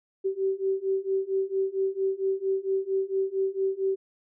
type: beating tone pair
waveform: sine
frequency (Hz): 383.2 / 387.6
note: G4 / G4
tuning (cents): -39 / -20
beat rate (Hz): 4.4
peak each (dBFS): -28 / -27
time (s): 0.24-3.96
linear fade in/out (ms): 20
effects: none